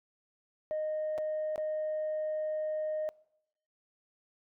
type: tone with dropouts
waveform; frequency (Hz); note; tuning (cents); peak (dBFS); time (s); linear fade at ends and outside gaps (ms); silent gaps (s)
sine; 618; D#5; -12; -29; 0.71-3.09; 0; 1.179-1.184 / 1.559-1.579
effects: noise-tail reverb RT60 0.8 s tail -25 dB re dry + tanh soft clip ceiling -28 dBFS